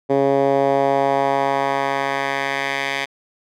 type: tone with band-pass filter sweep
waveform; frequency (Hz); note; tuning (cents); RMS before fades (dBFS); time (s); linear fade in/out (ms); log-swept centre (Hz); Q
10% pulse; 137.9; C#3; -9; -19; 0.09-3.06; 20; 430 to 2400; 1.4
effects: none